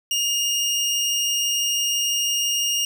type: tone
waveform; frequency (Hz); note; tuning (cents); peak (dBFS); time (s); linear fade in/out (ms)
25% pulse; 2838; F7; +27; -16; 0.11-2.85; 2
effects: none